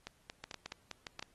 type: clicks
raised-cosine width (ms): 0.2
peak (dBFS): -25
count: 11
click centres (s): 0.07 / 0.299 / 0.44 / 0.512 / 0.543 / 0.66 / 0.721 / 0.913 / 1.068 / 1.194 / 1.226
effects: pink hiss -70 dBFS RMS until 1.34 s + AAC 32 kbps